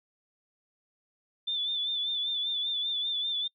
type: tone with vibrato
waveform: sine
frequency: 3520 Hz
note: A7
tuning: in tune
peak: -28 dBFS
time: 1.47-3.48 s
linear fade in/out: 10 ms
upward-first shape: sine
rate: 5.1 Hz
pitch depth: 49 cents each way
effects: noise-tail reverb RT60 0.1 s tail -24 dB re dry